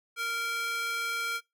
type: tone with high-pass filter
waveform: square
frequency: 463.3 Hz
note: A#4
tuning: 11 cents flat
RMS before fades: -32 dBFS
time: 0.16-1.41 s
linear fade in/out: 50 ms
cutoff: 1700 Hz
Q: 2.8
effects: noise-tail reverb RT60 0.2 s tail -24 dB re dry